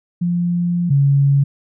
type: tone pair in turn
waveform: sine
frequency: 174.4 / 139.83 Hz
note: F3 / C#3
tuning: -2 / +15 cents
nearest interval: major third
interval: 383 cents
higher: first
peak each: -15 / -10 dBFS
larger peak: second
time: 0.21-0.9 / 0.9-1.44 s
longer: first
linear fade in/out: 10 ms
effects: none